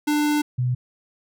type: tone pair in turn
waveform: square / sine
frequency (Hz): 297.3 / 125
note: D4 / B2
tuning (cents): +21 / +21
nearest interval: octave + minor third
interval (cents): 1500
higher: first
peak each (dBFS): -19 / -19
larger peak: neither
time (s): 0.07-0.42 / 0.58-0.75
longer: first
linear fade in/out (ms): 10
effects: none